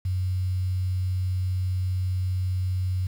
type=tone with quantisation; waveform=sine; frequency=92.5 Hz; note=F#2; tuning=in tune; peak=-23 dBFS; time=0.05-3.07 s; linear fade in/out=5 ms; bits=8; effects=none

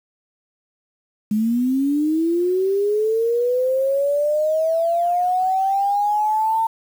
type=linear sweep; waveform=sine; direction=up; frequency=207.7 to 906 Hz; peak=-16 dBFS; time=1.31-6.67 s; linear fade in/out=5 ms; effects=7-bit

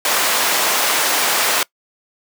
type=high-pass noise; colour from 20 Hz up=pink; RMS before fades=-17 dBFS; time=0.05-1.63 s; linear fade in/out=2 ms; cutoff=630 Hz; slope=12 dB/octave; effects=noise-tail reverb RT60 0.1 s tail -23 dB re dry

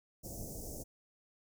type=band-stop noise; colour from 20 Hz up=pink; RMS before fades=-44 dBFS; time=0.23-0.84 s; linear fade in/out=20 ms; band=700 to 5600 Hz; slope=48 dB/octave; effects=none

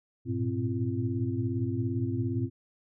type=tone cluster; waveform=sine; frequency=102.6 / 114.9 / 120 / 261.5 / 342.6 Hz; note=G#2 / A#2 / B2 / C4 / F4; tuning=-21 / -25 / -49 / -1 / -33 cents; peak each=-32 / -39 / -32 / -33 / -36 dBFS; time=0.25-2.5 s; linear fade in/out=50 ms; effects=none

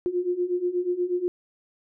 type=beating tone pair; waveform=sine; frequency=351.6 / 359.9 Hz; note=F4 / F#4; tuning=+12 / -48 cents; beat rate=8.3 Hz; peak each=-28 / -25 dBFS; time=0.06-1.28 s; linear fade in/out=0 ms; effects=none

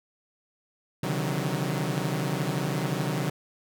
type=tone cluster; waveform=sawtooth; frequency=132.3 / 146 / 157.6 / 186 Hz; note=C3 / D3 / D#3 / F#3; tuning=+20 / -10 / +23 / +9 cents; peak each=-28 dBFS; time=1.03-3.3 s; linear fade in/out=5 ms; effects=none

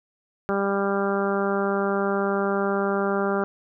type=harmonic tone; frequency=198.2 Hz; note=G3; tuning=19 cents sharp; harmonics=1 / 2 / 3 / 4 / 5 / 6 / 7 / 8; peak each=-27 / -25 / -29 / -31 / -36 / -32 / -31 / -39 dBFS; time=0.49-3.44 s; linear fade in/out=0 ms; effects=none

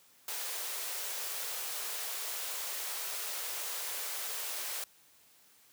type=high-pass noise; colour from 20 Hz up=white; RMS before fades=-38 dBFS; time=0.28-4.84 s; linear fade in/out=2 ms; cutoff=400 Hz; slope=48 dB/octave; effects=white hiss -63 dBFS RMS until 5.72 s + high-pass 80 Hz 12 dB/octave

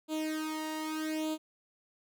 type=tone with flanger; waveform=sawtooth; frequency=312.1 Hz; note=D#4; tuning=5 cents sharp; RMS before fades=-35 dBFS; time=0.08-1.38 s; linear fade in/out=50 ms; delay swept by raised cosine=0.27 to 1.06 ms; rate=0.81 Hz; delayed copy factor=+0.85; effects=none

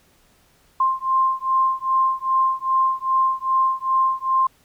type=beating tone pair; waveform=sine; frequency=1052 / 1054.5 Hz; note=C6 / C6; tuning=+9 / +13 cents; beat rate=2.5 Hz; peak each=-20 dBFS; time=0.8-4.47 s; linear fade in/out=5 ms; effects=pink hiss -58 dBFS RMS until 4.64 s

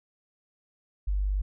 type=tone; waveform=sine; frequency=49.13 Hz; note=G1; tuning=5 cents sharp; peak=-24 dBFS; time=1.07-1.42 s; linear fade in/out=10 ms; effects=none

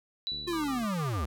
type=tone with exponential decay; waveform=sine; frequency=3951 Hz; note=B7; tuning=in tune; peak=-29 dBFS; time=0.27-1.06 s; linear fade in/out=0 ms; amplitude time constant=170 ms
type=click train; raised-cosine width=3 ms; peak=-36 dBFS; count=40; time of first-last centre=0.32-0.843 s; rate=74.6 Hz
type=linear sweep; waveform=square; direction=down; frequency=359.7 to 63 Hz; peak=-30 dBFS; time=0.47-1.26 s; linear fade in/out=10 ms
type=tone bursts; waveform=sine; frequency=1192 Hz; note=D6; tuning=25 cents sharp; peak=-36 dBFS; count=5; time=0.53-1.244 s; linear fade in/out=2 ms; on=110 ms; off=41 ms
effects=none

